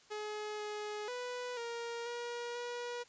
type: tone with pitch steps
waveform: sawtooth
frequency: 423 / 420.4 / 494 / 468.4 / 477.4 / 482.7 Hz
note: G#4 / G#4 / B4 / A#4 / A#4 / B4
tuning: +32 / +21 / 0 / +8 / +41 / -40 cents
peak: -35 dBFS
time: 0.1-3.04 s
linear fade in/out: 20 ms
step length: 490 ms
effects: white hiss -63 dBFS RMS until 3.08 s + resampled to 16000 Hz